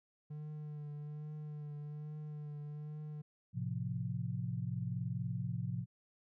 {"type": "tone with vibrato", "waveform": "triangle", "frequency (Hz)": 149.6, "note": "D3", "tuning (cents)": 32, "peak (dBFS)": -40, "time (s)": [0.3, 3.22], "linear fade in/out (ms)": 10, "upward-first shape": "triangle", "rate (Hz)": 1.2, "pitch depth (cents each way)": 31}
{"type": "chord", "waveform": "sine", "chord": "F major", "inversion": "first", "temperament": "equal", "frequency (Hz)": [110, 130.81, 174.61], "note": ["A2", "C3", "F3"], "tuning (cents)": [0, 0, 0], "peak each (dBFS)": [-40, -39, -41], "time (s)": [3.53, 5.86], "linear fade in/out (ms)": 50}
{"effects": []}